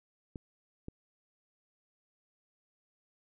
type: clicks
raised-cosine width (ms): 3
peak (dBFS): -28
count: 2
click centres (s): 0.358 / 0.884
effects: none